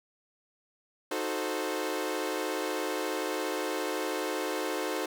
sawtooth chord, D# diminished seventh, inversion none, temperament equal with one note detuned, 311.1 / 367.9 / 440 / 523.3 Hz, D#4 / F#4 / A4 / C5, 0 / -10 / 0 / 0 cents, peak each -32 dBFS, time 1.11-5.06 s, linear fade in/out 5 ms, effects none

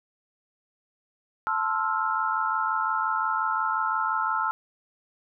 sine chord, F major seventh, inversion first, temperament equal with one note detuned, 880 / 1046.5 / 1318.5 / 1404.2 Hz, A5 / C6 / E6 / F6, 0 / 0 / 0 / +9 cents, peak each -29 / -31 / -27 / -30 dBFS, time 1.47-4.51 s, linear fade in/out 0 ms, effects none

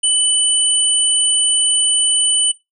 sine tone pair together, 2990 / 9022 Hz, F#7 / C#9, +17 / +29 cents, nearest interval octave + perfect fifth, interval 1912 cents, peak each -17 / -13 dBFS, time 0.03-2.52 s, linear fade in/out 10 ms, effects noise-tail reverb RT60 0.2 s tail -19 dB re dry

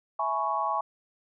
sine chord, C# minor seventh, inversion first, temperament equal with one note detuned, 659.3 / 838.3 / 987.8 / 1108.7 Hz, E5 / G#5 / B5 / C#6, 0 / +16 / 0 / 0 cents, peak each -34 / -30 / -33 / -29 dBFS, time 0.19-0.81 s, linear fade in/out 5 ms, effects none

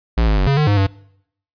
square tone with pitch steps, 57.2 / 52.4 / 47.47 / 138.7 / 151.1 / 102.2 / 97.6 Hz, A#1 / G#1 / F#1 / C#3 / D3 / G#2 / G2, -32 / +16 / +45 / +1 / +50 / -27 / -7 cents, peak -13 dBFS, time 0.17-0.87 s, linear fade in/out 10 ms, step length 100 ms, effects noise-tail reverb RT60 0.7 s tail -22 dB re dry + resampled to 11025 Hz

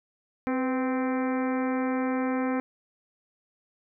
harmonic tone with a mistuned harmonic, 260 Hz, C4, 11 cents flat, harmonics 1 / 2 / 3 / 4 / 5 / 6 / 7 / 8 / 9, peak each -26 / -32 / -36 / -38 / -40 / -42 / -43 / -44 / -45 dBFS, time 0.47-2.6 s, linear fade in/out 0 ms, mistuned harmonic 2, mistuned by -51 cents, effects none

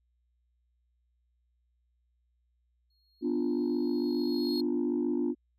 triangle tone with exponential growth, 4277 Hz, C8, 37 cents sharp, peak -32 dBFS, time 2.9-4.61 s, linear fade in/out 5 ms, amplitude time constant 370 ms
sine chord, B diminished, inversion none, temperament equal, 246.9 / 293.7 / 349.2 Hz, B3 / D4 / F4, 0 / 0 / 0 cents, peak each -30 / -30 / -30 dBFS, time 3.21-5.35 s, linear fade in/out 50 ms
effects tanh soft clip ceiling -21 dBFS + added 60 Hz sine -70 dBFS peak until 5.58 s

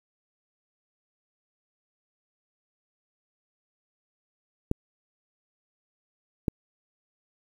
clicks, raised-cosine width 3 ms, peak -11 dBFS, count 2, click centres 4.714 / 6.482 s, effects 8-bit

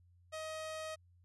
sawtooth tone, 630 Hz, D#5, 21 cents sharp, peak -37 dBFS, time 0.32-0.96 s, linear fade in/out 20 ms, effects added 88 Hz sine -63 dBFS peak until 1.24 s + resampled to 24000 Hz

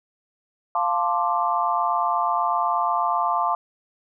sine chord, D minor seventh, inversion first, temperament equal, 698.5 / 880 / 1046.5 / 1174.7 Hz, F5 / A5 / C6 / D6, 0 / 0 / 0 / 0 cents, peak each -25 dBFS, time 0.75-3.55 s, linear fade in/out 2 ms, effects none

